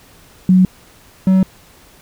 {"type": "tone pair in turn", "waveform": ["sine", "triangle"], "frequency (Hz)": [185, 188.78], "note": ["F#3", "F#3"], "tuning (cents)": [0, 35], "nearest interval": "unison", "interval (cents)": 35, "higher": "second", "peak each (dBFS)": -6, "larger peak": "neither", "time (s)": [[0.49, 0.65], [1.27, 1.43]], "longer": "neither", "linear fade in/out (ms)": 2, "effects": ["pink hiss -46 dBFS RMS until 2.01 s"]}